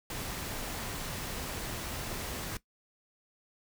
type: noise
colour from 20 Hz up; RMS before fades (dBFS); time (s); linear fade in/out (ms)
pink; -38; 0.1-2.57; 2
effects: noise-tail reverb RT60 0.1 s tail -17 dB re dry